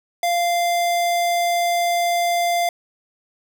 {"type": "tone", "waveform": "square", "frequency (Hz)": 694, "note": "F5", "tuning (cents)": -11, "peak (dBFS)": -18, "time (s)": [0.23, 2.69], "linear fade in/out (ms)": 2, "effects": []}